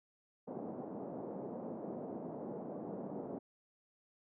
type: band-pass noise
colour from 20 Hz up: pink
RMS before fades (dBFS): -44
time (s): 0.47-3.39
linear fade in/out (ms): 10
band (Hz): 180 to 720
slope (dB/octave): 24
effects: none